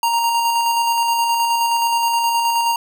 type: tone with tremolo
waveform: square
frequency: 932.3 Hz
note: A#5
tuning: in tune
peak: -15 dBFS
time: 0.03-2.76 s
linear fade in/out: 2 ms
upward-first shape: square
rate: 9.5 Hz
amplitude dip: 25%
effects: none